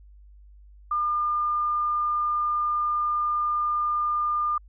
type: tone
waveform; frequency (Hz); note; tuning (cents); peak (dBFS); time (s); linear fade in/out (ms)
sine; 1205; D6; +44; -22; 0.91-4.58; 5
effects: added 50 Hz sine -47 dBFS peak until 4.68 s